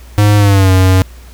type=tone with pitch glide; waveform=square; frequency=103.8 to 93.55 Hz; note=G#2 to F#2; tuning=0 to +20 cents; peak=-6 dBFS; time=0.18-1.02 s; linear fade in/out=0 ms; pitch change=-180 cents; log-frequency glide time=0.37-0.71 s; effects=added 60 Hz sine -32 dBFS peak until 1.33 s + pink hiss -42 dBFS RMS until 1.33 s